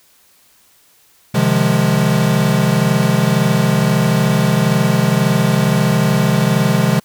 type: chord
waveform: square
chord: F minor seventh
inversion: second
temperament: equal with one note detuned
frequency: 130.81 / 152.98 / 174.61 / 207.7 Hz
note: C3 / Eb3 / F3 / Ab3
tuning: 0 / -29 / 0 / 0 cents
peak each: -18 dBFS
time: 1.34-7 s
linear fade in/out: 10 ms
effects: white hiss -52 dBFS RMS until 7.04 s